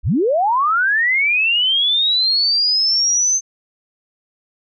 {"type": "linear sweep", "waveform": "sine", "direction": "up", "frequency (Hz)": [30.44, 6272], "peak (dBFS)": -13, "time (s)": [0.03, 3.41], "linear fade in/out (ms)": 50, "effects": []}